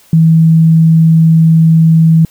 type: tone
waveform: sine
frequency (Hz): 162.1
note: E3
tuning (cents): -29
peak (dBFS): -3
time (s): 0.13-2.25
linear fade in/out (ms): 2
effects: white hiss -45 dBFS RMS until 2.3 s